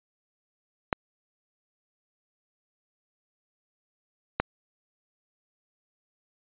clicks, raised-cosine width 0.5 ms, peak -7 dBFS, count 2, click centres 0.928 / 4.4 s, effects resampled to 8000 Hz

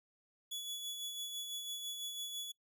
sawtooth tone with tremolo, 3400 Hz, G#7, 40 cents sharp, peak -36 dBFS, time 0.51-2.52 s, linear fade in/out 10 ms, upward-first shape sine, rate 6 Hz, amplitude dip 40%, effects noise-tail reverb RT60 0.1 s tail -23 dB re dry

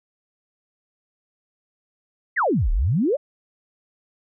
sine exponential two-way sweep, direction down then up, 2173 to 33.39 to 629 Hz, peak -17 dBFS, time 2.36-3.17 s, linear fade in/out 20 ms, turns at 2.71 s, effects none

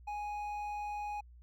triangle tone with hard clipping, 830.6 Hz, G#5, in tune, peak -38 dBFS, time 0.07-1.21 s, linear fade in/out 10 ms, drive 9 dB, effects added 60 Hz sine -53 dBFS peak until 1.42 s

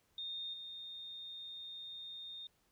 sine tone with level steps, 3663 Hz, A#7, 31 cents flat, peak -40 / -45 dBFS, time 0.18-2.47 s, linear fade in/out 2 ms, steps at 0.53 s, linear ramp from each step 10 ms, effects pink hiss -75 dBFS RMS until 2.71 s

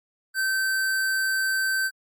square tone, 1547 Hz, G6, 23 cents flat, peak -23 dBFS, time 0.34-1.91 s, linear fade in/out 50 ms, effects Opus 48 kbps

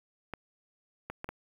clicks, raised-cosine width 0.5 ms, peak -22 dBFS, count 4, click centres 0.337 / 1.1 / 1.244 / 1.29 s, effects 8-bit

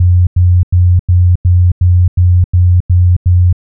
sine tone bursts, 89.3 Hz, F2, 39 cents sharp, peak -4 dBFS, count 10, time 0-3.528 s, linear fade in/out 5 ms, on 270 ms, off 92 ms, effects none

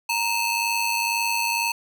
sawtooth ring-modulated tone, 1760 Hz, A6, in tune, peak -15 dBFS, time 0.09-1.72 s, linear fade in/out 5 ms, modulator 829 Hz, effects none

